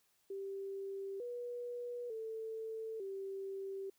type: tone with pitch steps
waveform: sine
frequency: 391.6 / 484.5 / 444.3 / 389.1 Hz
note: G4 / B4 / A4 / G4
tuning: -2 / -33 / +17 / -13 cents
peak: -40 dBFS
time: 0.3-3.9 s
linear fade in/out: 5 ms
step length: 900 ms
effects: white hiss -75 dBFS RMS until 3.98 s